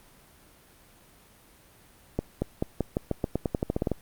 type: accelerating click train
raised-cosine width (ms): 2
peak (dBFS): -12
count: 16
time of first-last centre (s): 2.19-3.917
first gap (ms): 230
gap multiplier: 0.89
effects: pink hiss -56 dBFS RMS until 4.01 s + Opus 32 kbps